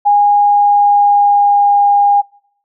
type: tone with pitch glide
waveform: sine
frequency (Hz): 820 to 812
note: G#5 to G#5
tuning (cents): -22 to -39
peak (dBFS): -6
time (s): 0.05-2.22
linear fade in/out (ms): 20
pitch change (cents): -17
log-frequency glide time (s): 0.35-1.83
effects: noise-tail reverb RT60 0.7 s tail -26 dB re dry